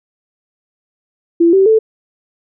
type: tone with pitch steps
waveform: sine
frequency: 337.7 / 385.7 / 440.5 Hz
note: E4 / G4 / A4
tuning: +42 / -28 / +2 cents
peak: -6 dBFS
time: 1.4-1.79 s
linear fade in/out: 10 ms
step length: 130 ms
effects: none